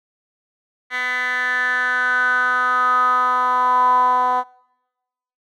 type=tone with band-pass filter sweep; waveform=10% pulse; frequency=250.7 Hz; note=B3; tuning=26 cents sharp; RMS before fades=-18 dBFS; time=0.9-4.44 s; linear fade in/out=50 ms; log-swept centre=2100 to 880 Hz; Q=7.3; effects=noise-tail reverb RT60 1.0 s tail -26 dB re dry